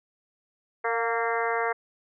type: harmonic tone with a mistuned harmonic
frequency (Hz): 230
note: A#3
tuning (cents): -23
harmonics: 2 / 3 / 4 / 5 / 6 / 7 / 8 / 9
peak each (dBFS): -29 / -31 / -32 / -33 / -34 / -34 / -35 / -36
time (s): 0.84-1.73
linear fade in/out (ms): 10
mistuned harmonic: 3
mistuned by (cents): +30
effects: none